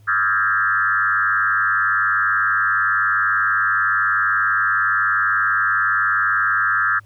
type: tone with frequency modulation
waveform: sine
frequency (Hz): 1487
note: F#6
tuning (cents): +8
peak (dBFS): -15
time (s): 0.07-7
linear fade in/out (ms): 20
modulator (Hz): 101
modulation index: 2.5
effects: added 104 Hz sine -45 dBFS peak until 7.05 s + pink hiss -60 dBFS RMS until 7.05 s